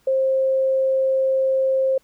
sine tone, 530 Hz, C5, 22 cents sharp, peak -16 dBFS, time 0.07-1.98 s, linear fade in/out 5 ms, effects pink hiss -61 dBFS RMS until 2.03 s

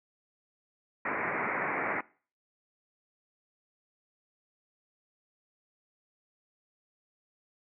white low-pass noise, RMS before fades -32 dBFS, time 1.05-2.01 s, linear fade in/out 5 ms, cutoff 2300 Hz, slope 96 dB/octave, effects noise-tail reverb RT60 0.4 s tail -21 dB re dry + high-pass 200 Hz 12 dB/octave

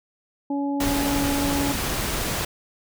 harmonic tone, 281.8 Hz, C#4, 29 cents sharp, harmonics 1 / 2 / 3, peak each -23 / -34 / -32 dBFS, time 0.5-1.72 s, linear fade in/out 5 ms
pink noise, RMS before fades -26 dBFS, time 0.8-2.45 s, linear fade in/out 5 ms
effects none

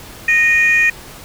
sine tone pair together, 1858 / 2454 Hz, A#6 / D#7, -6 / -25 cents, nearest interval perfect fourth, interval 481 cents, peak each -11 dBFS, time 0.28-0.9 s, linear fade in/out 5 ms, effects tanh soft clip ceiling -5 dBFS + pink hiss -36 dBFS RMS until 1.24 s

